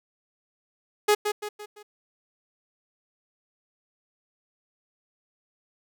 sawtooth tone with echo, 418 Hz, G#4, 11 cents sharp, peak -13 dBFS, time 1.08-1.15 s, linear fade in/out 10 ms, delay 170 ms, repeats 4, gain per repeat -7 dB, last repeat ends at 1.83 s, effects none

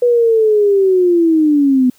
sine linear sweep, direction down, 491 to 247.9 Hz, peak -8 dBFS, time 0.02-1.9 s, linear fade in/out 5 ms, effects white hiss -52 dBFS RMS until 1.98 s

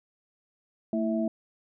sine tone cluster, 224.1 / 328.9 / 654 Hz, A3 / E4 / E5, +32 / -4 / -14 cents, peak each -27 / -31 / -31 dBFS, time 0.93-1.28 s, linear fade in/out 2 ms, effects none

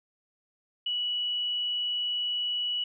sine tone, 2940 Hz, F#7, 12 cents flat, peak -27 dBFS, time 0.86-2.84 s, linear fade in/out 5 ms, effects none

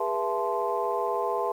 sine tone cluster, 408 / 484 / 670 / 869 / 1042 Hz, G#4 / B4 / E5 / A5 / C6, -31 / -35 / +28 / -22 / -7 cents, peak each -31 dBFS, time 0-1.52 s, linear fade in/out 5 ms, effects tanh soft clip ceiling -14 dBFS + 9-bit

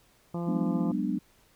harmonic tone, 171.7 Hz, F3, 29 cents flat, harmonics 1 / 2 / 3 / 4 / 5 / 6 / 7, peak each -31 / -37 / -41 / -43 / -45 / -47 / -48 dBFS, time 0.34-0.92 s, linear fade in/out 5 ms
sine chord, G# half-diminished seventh, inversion third, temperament just, 186.89 / 207.7 / 249.2 / 299 Hz, F#3 / G#3 / B3 / D4, +18 / 0 / +16 / +31 cents, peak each -32 dBFS, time 0.47-1.19 s, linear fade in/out 10 ms
effects pink hiss -63 dBFS RMS until 1.55 s

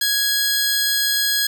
15% pulse tone pair together, 1661.2 / 4186 Hz, G#6 / C8, 0 / 0 cents, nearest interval octave + major third, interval 1600 cents, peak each -13 / -14 dBFS, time 0.01-1.47 s, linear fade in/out 5 ms, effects none

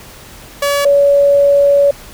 sawtooth / sine tone pair in turn, 569 / 566.2 Hz, C#5 / C#5, +45 / +37 cents, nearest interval unison, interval 8 cents, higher first, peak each -8 / -6 dBFS, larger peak second, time 0.62-0.85 / 0.85-1.91 s, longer second, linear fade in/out 5 ms, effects pink hiss -36 dBFS RMS until 2.13 s

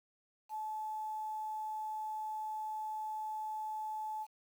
sine tone with quantisation, 864 Hz, A5, 32 cents flat, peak -37 dBFS, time 0.49-4.27 s, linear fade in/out 50 ms, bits 10, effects none

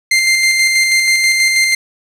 sawtooth tone with tremolo, 2093 Hz, C7, in tune, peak -5 dBFS, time 0.11-1.75 s, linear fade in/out 5 ms, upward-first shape square, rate 6.2 Hz, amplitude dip 30%, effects low-pass 10000 Hz 12 dB/octave + 7-bit

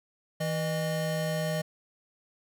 square tone pair together, 161.9 / 613 Hz, E3 / D#5, -31 / -26 cents, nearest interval octave + major seventh, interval 2305 cents, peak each -31 / -32 dBFS, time 0.4-1.62 s, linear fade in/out 10 ms, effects none

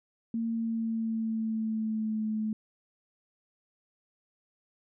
sine tone with pitch glide, 228.4 to 216.6 Hz, A#3 to A3, -35 to -27 cents, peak -28 dBFS, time 0.34-2.53 s, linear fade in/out 2 ms, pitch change -92 cents, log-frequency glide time 0.49-2.25 s, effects none

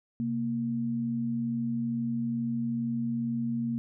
sine tone pair together, 130.81 / 233.1 Hz, C3 / A#3, 0 / 0 cents, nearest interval minor seventh, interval 1000 cents, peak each -36 / -28 dBFS, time 0.2-3.78 s, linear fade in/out 0 ms, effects none

